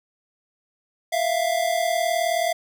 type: tone pair together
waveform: square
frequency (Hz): 659.3 / 698.5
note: E5 / F5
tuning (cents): 0 / 0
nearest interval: minor second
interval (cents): 100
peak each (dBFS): -24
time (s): 1.12-2.53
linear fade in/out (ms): 10
effects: none